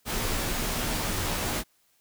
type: noise with comb filter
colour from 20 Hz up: pink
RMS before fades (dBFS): -29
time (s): 0.05-1.64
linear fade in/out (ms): 50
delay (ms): 15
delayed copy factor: -0.6
effects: white hiss -67 dBFS RMS until 2 s